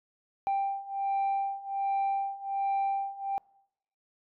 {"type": "beating tone pair", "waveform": "sine", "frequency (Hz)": [787, 788.3], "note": ["G5", "G5"], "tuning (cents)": [7, 9], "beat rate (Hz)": 1.3, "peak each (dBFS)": [-30, -28], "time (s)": [0.47, 3.38], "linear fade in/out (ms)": 0, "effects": ["noise-tail reverb RT60 0.8 s tail -26 dB re dry", "tanh soft clip ceiling -24 dBFS"]}